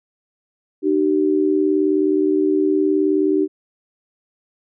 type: tone pair together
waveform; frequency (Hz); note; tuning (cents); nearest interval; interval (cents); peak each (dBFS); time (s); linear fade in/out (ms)
sine; 304.6 / 383.8; D#4 / G4; -37 / -37; major third; 400; -17; 0.82-3.48; 50
effects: none